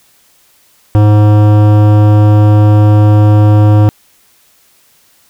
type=tone with hard clipping; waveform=sine; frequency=105 Hz; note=G#2; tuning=19 cents sharp; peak=-5 dBFS; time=0.95-3.89 s; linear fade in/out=0 ms; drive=16 dB; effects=white hiss -49 dBFS RMS until 5.29 s